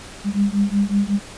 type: beating tone pair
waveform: sine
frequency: 199 / 204.4 Hz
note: G3 / G#3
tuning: +26 / -27 cents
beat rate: 5.4 Hz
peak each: -19 / -19 dBFS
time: 0.24-1.2 s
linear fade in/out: 50 ms
effects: pink hiss -38 dBFS RMS until 1.37 s + resampled to 22050 Hz